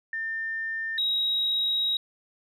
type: tone pair in turn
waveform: sine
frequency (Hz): 1800 / 3814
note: A6 / A#7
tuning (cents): +39 / +39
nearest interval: octave + minor second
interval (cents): 1300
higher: second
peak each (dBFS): -28 / -22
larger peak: second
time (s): 0.13-0.98 / 0.98-1.97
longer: second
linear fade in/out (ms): 2
effects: tanh soft clip ceiling -18 dBFS